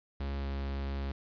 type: tone with pitch glide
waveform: 45% pulse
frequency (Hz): 69.3 to 68.82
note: C#2 to C#2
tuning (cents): 0 to -12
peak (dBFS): -33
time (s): 0.2-1.12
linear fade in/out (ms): 5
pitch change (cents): -12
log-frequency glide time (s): 0.38-0.46
effects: resampled to 11025 Hz + 10-bit